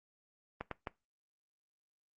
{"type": "clicks", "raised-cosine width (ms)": 0.5, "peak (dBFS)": [-23, -23, -22], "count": 3, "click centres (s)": [0.61, 0.713, 0.872], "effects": ["noise-tail reverb RT60 0.2 s tail -20 dB re dry", "Opus 32 kbps"]}